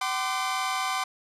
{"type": "tone cluster", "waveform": "sawtooth", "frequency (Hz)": [762, 1030, 1183], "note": ["G5", "C6", "D6"], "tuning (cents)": [-49, -28, 12], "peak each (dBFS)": -27, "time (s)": [0.01, 1.04], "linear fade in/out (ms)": 5, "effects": ["low-pass 10000 Hz 12 dB/octave"]}